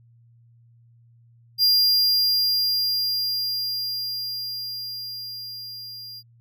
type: tone with level ramp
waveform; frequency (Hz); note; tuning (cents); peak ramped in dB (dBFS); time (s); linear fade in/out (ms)
square; 4800; D8; +37; -15 to -37; 1.58-6.23; 50
effects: added 117 Hz sine -52 dBFS peak until 6.4 s